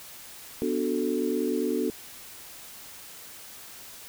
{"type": "chord", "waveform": "sine", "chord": "B minor seventh", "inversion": "none", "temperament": "equal", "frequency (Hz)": [246.9, 293.7, 370, 440], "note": ["B3", "D4", "F#4", "A4"], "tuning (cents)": [0, 0, 0, 0], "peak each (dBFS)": -30, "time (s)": [0.62, 1.9], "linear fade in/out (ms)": 0, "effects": ["white hiss -45 dBFS RMS until 4.08 s"]}